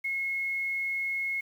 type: tone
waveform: sine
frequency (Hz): 2170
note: C#7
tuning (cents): -37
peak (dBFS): -28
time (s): 0.04-1.41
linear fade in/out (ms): 10
effects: 9-bit